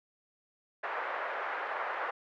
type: band-pass noise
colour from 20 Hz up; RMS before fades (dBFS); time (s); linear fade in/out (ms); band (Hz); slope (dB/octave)
white; -36; 0.83-2.11; 10; 510 to 1700; 24
effects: none